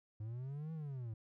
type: linear two-way sweep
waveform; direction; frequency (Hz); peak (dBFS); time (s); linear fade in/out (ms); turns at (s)
triangle; up then down; 103.83 to 163.3 to 106.3; -39; 0.2-1.14; 5; 0.73
effects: none